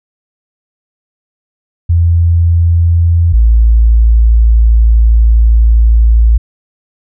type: tone pair in turn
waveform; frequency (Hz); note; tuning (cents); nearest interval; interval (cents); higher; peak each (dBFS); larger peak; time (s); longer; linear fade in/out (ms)
sine; 84.6 / 56.22; E2 / A1; +45 / +38; perfect fifth; 707; first; -5 / -3; second; 1.89-3.33 / 3.33-6.38; second; 10
effects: none